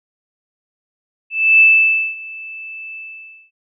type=tone with ADSR envelope; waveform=sine; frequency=2635 Hz; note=E7; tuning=1 cent flat; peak=-5 dBFS; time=1.3-3.51 s; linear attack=300 ms; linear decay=550 ms; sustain=-23 dB; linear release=550 ms; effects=none